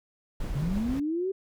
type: noise with tremolo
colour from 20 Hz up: brown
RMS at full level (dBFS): -32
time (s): 0.4-1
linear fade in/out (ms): 5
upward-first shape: triangle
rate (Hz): 6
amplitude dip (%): 25
type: linear sweep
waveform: sine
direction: up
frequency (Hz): 130.81 to 393.2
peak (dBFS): -26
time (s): 0.55-1.32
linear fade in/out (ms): 10
effects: none